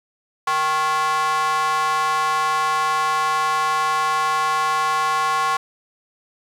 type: tone with high-pass filter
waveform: square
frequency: 155.56 Hz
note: D#3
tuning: in tune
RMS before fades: -20 dBFS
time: 0.47-5.57 s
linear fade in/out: 5 ms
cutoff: 1000 Hz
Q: 5.4
effects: low-pass 9000 Hz 12 dB/octave + 8-bit